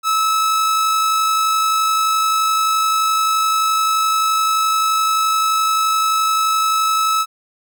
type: tone with amplitude modulation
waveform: 45% pulse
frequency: 1300 Hz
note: E6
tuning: 24 cents flat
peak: -13 dBFS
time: 0.03-7.26 s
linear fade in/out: 50 ms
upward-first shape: sine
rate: 51.6 Hz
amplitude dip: 25%
effects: none